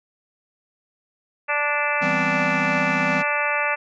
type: harmonic tone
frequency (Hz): 292.6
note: D4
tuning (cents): -6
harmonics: 2 / 3 / 4 / 5 / 6 / 7 / 8 / 9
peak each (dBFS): -28 / -28 / -28 / -28 / -28 / -28 / -28 / -28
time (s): 1.48-3.76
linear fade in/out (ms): 20
type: chord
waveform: square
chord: C major seventh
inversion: first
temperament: equal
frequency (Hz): 164.81 / 196 / 246.9 / 261.6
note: E3 / G3 / B3 / C4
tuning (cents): 0 / 0 / 0 / 0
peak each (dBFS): -30 / -30 / -32 / -30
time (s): 2.01-3.23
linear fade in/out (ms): 20
effects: resampled to 16000 Hz